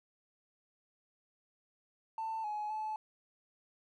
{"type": "tone with pitch steps", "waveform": "triangle", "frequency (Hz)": [890, 843, 864], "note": ["A5", "G#5", "A5"], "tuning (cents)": [20, 26, -32], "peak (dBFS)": -32, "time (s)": [2.18, 2.96], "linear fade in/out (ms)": 2, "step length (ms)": 260, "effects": ["tanh soft clip ceiling -32 dBFS"]}